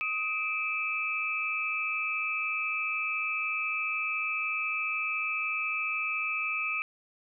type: tone cluster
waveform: sine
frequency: 1259 / 2351 / 2597 Hz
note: D#6 / D7 / E7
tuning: +20 / +1 / -26 cents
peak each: -36 / -32 / -32 dBFS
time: 0.01-6.82 s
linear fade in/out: 0 ms
effects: none